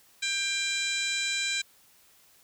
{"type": "harmonic tone with a mistuned harmonic", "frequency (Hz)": 793, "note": "G5", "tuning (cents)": 20, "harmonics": [2, 3, 4, 5, 6, 7, 8, 9, 10], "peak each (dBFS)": [-36, -31, -38, -32, -45, -45, -43, -37, -41], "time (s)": [0.22, 1.62], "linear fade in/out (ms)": 10, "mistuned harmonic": 6, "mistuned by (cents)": 73, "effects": ["white hiss -60 dBFS RMS until 2.43 s"]}